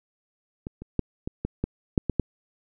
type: clicks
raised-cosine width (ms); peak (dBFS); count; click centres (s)
3; -20 / -25 / -9 / -17 / -14 / -12 / -6 / -11 / -8; 9; 0.669 / 0.82 / 0.993 / 1.275 / 1.45 / 1.64 / 1.978 / 2.097 / 2.197
effects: none